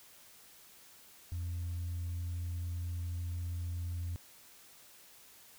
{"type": "tone", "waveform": "sine", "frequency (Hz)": 86.5, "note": "F2", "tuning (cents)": -16, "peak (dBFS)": -33, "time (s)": [1.32, 4.16], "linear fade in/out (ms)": 0, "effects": ["tanh soft clip ceiling -33 dBFS", "white hiss -58 dBFS RMS until 5.58 s"]}